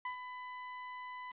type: tone with ADSR envelope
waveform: 30% pulse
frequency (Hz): 1000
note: B5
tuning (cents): +21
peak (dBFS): -33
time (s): 0.05-1.32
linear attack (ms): 4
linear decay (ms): 100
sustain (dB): -7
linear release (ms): 10
effects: resampled to 8000 Hz + 10-bit